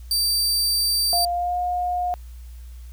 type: tone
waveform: sawtooth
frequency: 4657 Hz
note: D8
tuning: 15 cents flat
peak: -16 dBFS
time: 0.11-1.25 s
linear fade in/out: 2 ms
type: tone with pitch glide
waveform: sine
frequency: 700 to 715.5 Hz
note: F5 to F5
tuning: +4 to +42 cents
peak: -21 dBFS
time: 1.13-2.14 s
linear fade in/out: 0 ms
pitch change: +38 cents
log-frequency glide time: 1.32-1.58 s
effects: added 60 Hz sine -36 dBFS peak until 2.92 s + white hiss -56 dBFS RMS until 2.92 s